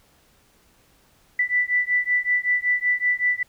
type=beating tone pair; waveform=sine; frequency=1975.5 / 1980.8 Hz; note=B6 / B6; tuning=0 / +5 cents; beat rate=5.3 Hz; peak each=-22 dBFS; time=1.39-3.43 s; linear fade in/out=5 ms; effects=pink hiss -59 dBFS RMS until 3.48 s